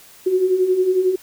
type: beating tone pair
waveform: sine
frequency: 361.6 / 372.6 Hz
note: F#4 / F#4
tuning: -40 / +12 cents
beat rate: 11 Hz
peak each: -22 / -15 dBFS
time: 0.26-1.16 s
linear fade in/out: 10 ms
effects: white hiss -46 dBFS RMS until 1.22 s